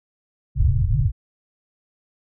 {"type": "low-pass noise", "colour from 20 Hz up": "white", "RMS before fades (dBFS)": -18, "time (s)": [0.55, 1.12], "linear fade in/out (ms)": 50, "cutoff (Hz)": 140, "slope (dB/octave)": 96, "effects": []}